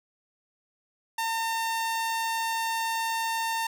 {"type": "tone", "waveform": "sawtooth", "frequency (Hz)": 907, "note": "A#5", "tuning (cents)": -48, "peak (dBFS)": -23, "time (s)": [1.18, 3.67], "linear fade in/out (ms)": 5, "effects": []}